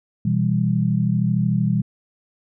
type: chord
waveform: sine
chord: E minor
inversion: second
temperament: just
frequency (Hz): 123.61 / 164.81 / 197.78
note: B2 / E3 / G3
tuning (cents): +2 / 0 / +16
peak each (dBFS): -21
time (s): 0.25-1.82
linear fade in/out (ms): 5
effects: none